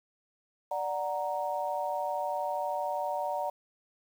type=chord; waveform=sine; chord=D augmented; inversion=none; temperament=equal; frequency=587.3 / 740 / 932.3 Hz; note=D5 / F#5 / A#5; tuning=0 / 0 / 0 cents; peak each=-34 dBFS; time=0.71-3.5 s; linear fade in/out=5 ms; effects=9-bit